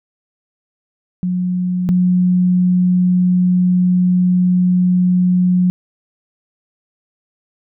sine tone pair in turn, 180.8 / 180.8 Hz, F#3 / F#3, -40 / -40 cents, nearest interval unison, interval 0 cents, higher neither, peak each -15 / -10 dBFS, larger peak second, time 1.23-1.89 / 1.89-5.7 s, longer second, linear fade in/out 0 ms, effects none

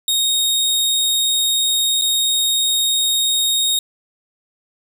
sawtooth tone with dropouts, 3729 Hz, A#7, in tune, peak -12 dBFS, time 0.08-3.79 s, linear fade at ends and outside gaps 2 ms, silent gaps 2.014-2.019 s, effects none

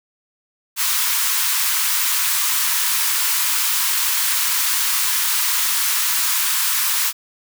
white high-pass noise, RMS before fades -19 dBFS, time 0.76-7.13 s, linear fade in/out 50 ms, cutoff 900 Hz, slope 96 dB/octave, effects none

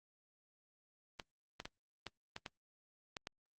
clicks, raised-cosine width 0.2 ms, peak -25 dBFS, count 8, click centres 1.198 / 1.601 / 1.655 / 2.067 / 2.364 / 2.462 / 3.168 / 3.271 s, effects Opus 24 kbps

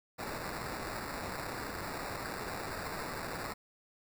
white noise with sample-and-hold, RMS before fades -40 dBFS, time 0.18-3.54 s, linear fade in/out 20 ms, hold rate 3150 Hz, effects none

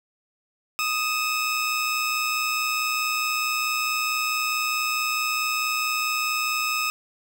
25% pulse tone pair together, 1244.7 / 2614 Hz, D#6 / E7, 0 / -15 cents, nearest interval octave + minor second, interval 1285 cents, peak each -22 dBFS, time 0.79-6.9 s, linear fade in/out 0 ms, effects none

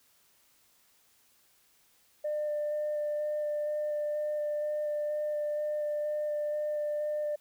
sine tone with vibrato, 598 Hz, D5, 31 cents sharp, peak -28 dBFS, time 2.24-7.36 s, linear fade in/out 10 ms, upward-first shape square, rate 2.1 Hz, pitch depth 8 cents each way, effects tanh soft clip ceiling -26 dBFS + white hiss -66 dBFS RMS until 7.4 s

